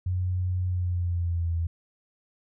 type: tone with pitch glide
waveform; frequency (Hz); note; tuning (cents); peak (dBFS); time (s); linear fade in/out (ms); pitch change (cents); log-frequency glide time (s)
sine; 91.1 to 83.54; F#2 to E2; -26 to +24; -24; 0.06-1.67; 5; -150; 0.67-1.56
effects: none